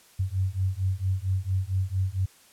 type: beating tone pair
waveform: sine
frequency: 92.5 / 96.9 Hz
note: F#2 / G2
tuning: 0 / -20 cents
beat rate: 4.4 Hz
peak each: -27 dBFS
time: 0.19-2.26 s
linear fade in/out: 10 ms
effects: white hiss -56 dBFS RMS until 2.52 s + low-pass 12000 Hz 12 dB/octave